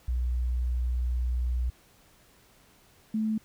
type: tone pair in turn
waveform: sine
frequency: 61.3 / 218 Hz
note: B1 / A3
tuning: -12 / -16 cents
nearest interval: octave + minor seventh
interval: 2196 cents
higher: second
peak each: -25 dBFS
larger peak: neither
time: 0.08-1.7 / 3.14-3.38 s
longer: first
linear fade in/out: 5 ms
effects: pink hiss -60 dBFS RMS until 3.44 s